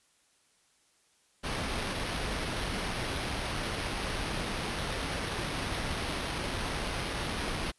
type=noise with sample-and-hold; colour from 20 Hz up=pink; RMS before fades=-34 dBFS; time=1.43-7.72 s; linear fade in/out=20 ms; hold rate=7350 Hz; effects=white hiss -68 dBFS RMS until 7.78 s + resampled to 24000 Hz